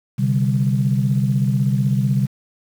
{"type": "chord", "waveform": "sine", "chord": "C suspended second", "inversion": "none", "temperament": "equal", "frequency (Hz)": [130.81, 146.83, 196], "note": ["C3", "D3", "G3"], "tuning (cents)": [0, 0, 0], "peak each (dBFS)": [-17, -21, -20], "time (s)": [0.18, 2.27], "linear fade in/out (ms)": 20, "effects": ["tanh soft clip ceiling -6 dBFS", "7-bit"]}